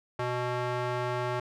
square tone with band-pass filter, 123.47 Hz, B2, in tune, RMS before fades -31 dBFS, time 0.19-1.4 s, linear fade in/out 5 ms, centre 930 Hz, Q 0.76, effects none

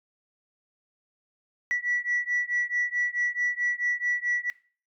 sine beating tone pair, 1948 / 1952.6 Hz, B6 / B6, -24 / -20 cents, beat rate 4.6 Hz, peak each -27 dBFS, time 1.71-4.5 s, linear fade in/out 0 ms, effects noise-tail reverb RT60 0.4 s tail -20 dB re dry + tanh soft clip ceiling -19 dBFS

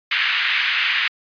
pink band-pass noise, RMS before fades -20 dBFS, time 0.11-1.08 s, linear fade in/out 5 ms, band 1700 to 3200 Hz, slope 24 dB/octave, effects resampled to 11025 Hz

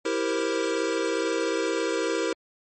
square chord, C dominant seventh, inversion first, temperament equal, 329.6 / 392 / 466.2 / 523.3 Hz, E4 / G4 / Bb4 / C5, 0 / 0 / 0 / 0 cents, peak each -30 / -31 / -29 / -33 dBFS, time 0.05-2.33 s, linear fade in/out 5 ms, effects MP3 32 kbps

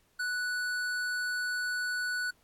triangle tone with hard clipping, 1480 Hz, F#6, in tune, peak -32 dBFS, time 0.19-2.31 s, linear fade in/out 10 ms, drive 16 dB, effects pink hiss -69 dBFS RMS until 2.43 s + AAC 64 kbps

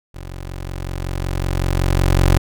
20% pulse tone with level ramp, 45.35 Hz, F#1, 34 cents flat, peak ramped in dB -26 to -5 dBFS, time 0.14-2.38 s, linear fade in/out 10 ms, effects none

